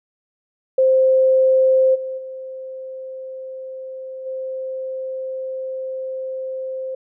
sine tone with level steps, 523.3 Hz, C5, in tune, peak -11 / -24 / -29 / -24 dBFS, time 0.78-6.95 s, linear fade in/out 5 ms, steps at 1.94 / 2.17 / 4.25 s, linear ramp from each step 20 ms, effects none

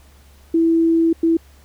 sine tone bursts at uneven times, 329.6 Hz, E4, in tune, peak -12 dBFS, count 2, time 0.54-1.13 / 1.23-1.37 s, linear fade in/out 5 ms, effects added 70 Hz sine -46 dBFS peak until 1.64 s + pink hiss -53 dBFS RMS until 1.64 s

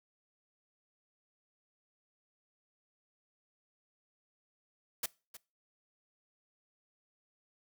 white noise with echo, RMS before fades -34 dBFS, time 5.03-5.06 s, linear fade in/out 5 ms, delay 310 ms, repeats 1, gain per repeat -15 dB, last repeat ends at 5.37 s, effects noise-tail reverb RT60 0.3 s tail -22 dB re dry

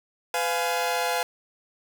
sawtooth chord, F diminished, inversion second, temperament just, 502.9 / 698.5 / 838.1 Hz, Cb5 / F5 / Ab5, +31 / 0 / +16 cents, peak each -25 / -24 / -25 dBFS, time 0.34-1.23 s, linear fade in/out 2 ms, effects 7-bit

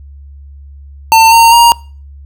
square tone with pitch steps, 899 / 919 / 939.3 Hz, A5 / A#5 / A#5, +37 / -25 / +13 cents, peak -3 dBFS, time 1.12-1.72 s, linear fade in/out 0 ms, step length 200 ms, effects noise-tail reverb RT60 0.4 s tail -23 dB re dry + added 70 Hz sine -30 dBFS peak until 2.25 s

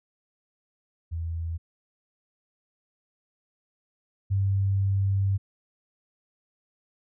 sine tone pair in turn, 82.8 / 97.96 Hz, E2 / G2, +8 / -1 cents, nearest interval minor third, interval 291 cents, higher second, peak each -28 / -21 dBFS, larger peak second, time 1.11-1.58 / 4.3-5.38 s, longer second, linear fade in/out 20 ms, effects none

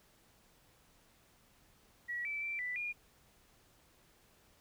sine tone with pitch steps, 1927 / 2318 / 2343 / 1982 / 2424 Hz, B6 / D7 / D7 / B6 / D#7, -43 / -23 / -5 / +6 / -46 cents, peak -36 dBFS, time 2.08-2.93 s, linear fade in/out 20 ms, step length 170 ms, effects pink hiss -67 dBFS RMS until 4.6 s

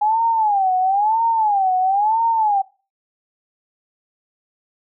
sine tone with vibrato, 824 Hz, G#5, 14 cents flat, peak -14 dBFS, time 0.01-2.62 s, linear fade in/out 10 ms, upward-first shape sine, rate 1 Hz, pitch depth 190 cents each way, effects noise-tail reverb RT60 0.3 s tail -18 dB re dry

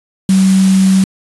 sine tone in noise, 190.6 Hz, G3, 48 cents flat, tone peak -6 dBFS, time 0.29-1.04 s, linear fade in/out 2 ms, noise white, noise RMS -23 dBFS, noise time 0.29-1.04 s, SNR +14 dB, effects resampled to 24000 Hz

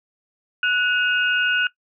sine tone cluster, 1475 / 2542 / 2826 Hz, F#6 / D#7 / F7, -6 / +36 / +20 cents, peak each -18 / -27 / -25 dBFS, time 0.63-1.67 s, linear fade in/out 2 ms, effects noise-tail reverb RT60 0.1 s tail -18 dB re dry

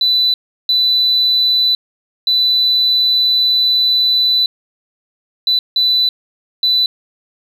sine tone bursts at uneven times, 3988 Hz, B7, 16 cents sharp, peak -9 dBFS, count 6, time 0.01-0.34 / 0.69-1.75 / 2.27-4.46 / 5.47-5.59 / 5.76-6.09 / 6.63-6.86 s, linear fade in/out 2 ms, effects tanh soft clip ceiling -6 dBFS + 8-bit

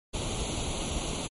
pink noise with comb filter, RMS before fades -32 dBFS, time 0.13-1.28 s, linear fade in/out 20 ms, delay 0.29 ms, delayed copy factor +0.8, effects MP3 48 kbps

